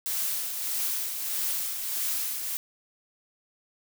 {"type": "noise with tremolo", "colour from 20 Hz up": "blue", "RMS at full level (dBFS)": -28, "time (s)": [0.06, 2.57], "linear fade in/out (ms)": 0, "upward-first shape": "triangle", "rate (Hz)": 1.6, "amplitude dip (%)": 50, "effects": []}